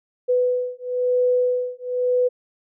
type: beating tone pair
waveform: sine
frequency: 497 / 498 Hz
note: B4 / B4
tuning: +11 / +14 cents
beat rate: 1 Hz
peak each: -21 dBFS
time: 0.28-2.29 s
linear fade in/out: 20 ms
effects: none